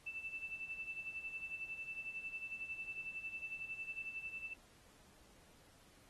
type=tone with tremolo; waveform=sine; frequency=2653 Hz; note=E7; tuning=10 cents sharp; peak=-40 dBFS; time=0.06-4.54 s; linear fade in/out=10 ms; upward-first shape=sine; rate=11 Hz; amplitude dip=70%; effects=pink hiss -66 dBFS RMS until 6.09 s + AAC 32 kbps